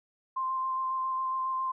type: tone with vibrato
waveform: sine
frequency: 1046.5 Hz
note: C6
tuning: in tune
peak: -28 dBFS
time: 0.36-1.72 s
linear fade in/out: 10 ms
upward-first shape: square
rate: 7.3 Hz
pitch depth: 9 cents each way
effects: none